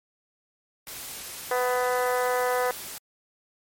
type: noise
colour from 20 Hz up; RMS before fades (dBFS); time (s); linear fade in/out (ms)
white; -38; 0.87-2.98; 0
type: harmonic tone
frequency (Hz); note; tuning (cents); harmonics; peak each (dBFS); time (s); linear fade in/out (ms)
249.5; B3; +18; 2 / 3 / 4 / 5 / 6 / 7 / 8; -25 / -29 / -31 / -33 / -35 / -36 / -37; 1.51-2.71; 2
effects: MP3 64 kbps